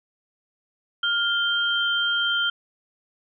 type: tone pair together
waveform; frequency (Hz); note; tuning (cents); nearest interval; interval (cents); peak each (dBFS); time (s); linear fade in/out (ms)
sine; 1408 / 3149; F6 / G7; +14 / +7; octave + major second; 1393; -23; 1.03-2.5; 5
effects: none